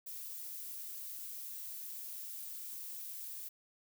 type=noise; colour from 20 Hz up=violet; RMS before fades=-45 dBFS; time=0.06-3.49 s; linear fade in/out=10 ms; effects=none